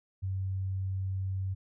sine tone, 95.3 Hz, G2, 48 cents flat, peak -30 dBFS, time 0.22-1.55 s, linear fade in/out 20 ms, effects none

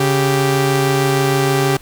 sawtooth tone pair together, 139.48 / 392 Hz, C#3 / G4, +11 / 0 cents, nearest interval octave + tritone, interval 1789 cents, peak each -12 dBFS, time 0-1.77 s, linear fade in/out 5 ms, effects pink hiss -43 dBFS RMS until 1.81 s

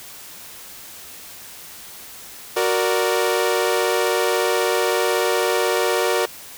sawtooth chord, Gb augmented, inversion none, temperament equal, 370 / 466.2 / 587.3 Hz, Gb4 / Bb4 / D5, 0 / 0 / 0 cents, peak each -18 / -17 / -20 dBFS, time 2.56-6.26 s, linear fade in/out 10 ms, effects white hiss -39 dBFS RMS until 6.57 s

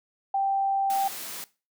sine tone, 784 Hz, G5, in tune, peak -22 dBFS, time 0.34-1.08 s, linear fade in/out 5 ms
white high-pass noise, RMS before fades -37 dBFS, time 0.9-1.44 s, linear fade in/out 0 ms, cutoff 140 Hz, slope 96 dB/octave
effects noise-tail reverb RT60 0.3 s tail -19 dB re dry

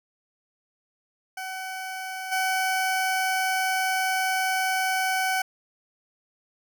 20% pulse tone with level steps, 755 Hz, F#5, 35 cents sharp, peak -27 / -18 dBFS, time 1.37-5.42 s, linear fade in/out 5 ms, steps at 2.31 s, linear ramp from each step 20 ms, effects none

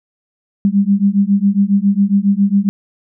sine beating tone pair, 196 / 203.3 Hz, G3 / G#3, 0 / -37 cents, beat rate 7.3 Hz, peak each -13 dBFS, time 0.65-2.69 s, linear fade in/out 0 ms, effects none

